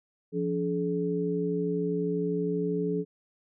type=tone cluster; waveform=sine; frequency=173.5 / 286 / 426.4 Hz; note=F3 / D4 / G#4; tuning=-11 / -46 / +46 cents; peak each=-30 / -33 / -29 dBFS; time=0.32-3.05 s; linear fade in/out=50 ms; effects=none